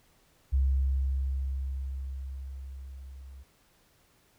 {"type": "tone with level ramp", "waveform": "sine", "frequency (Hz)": 66.9, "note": "C2", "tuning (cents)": 39, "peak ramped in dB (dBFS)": [-21, -44], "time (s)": [0.52, 3.44], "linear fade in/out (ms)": 20, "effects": ["pink hiss -65 dBFS RMS until 4.38 s"]}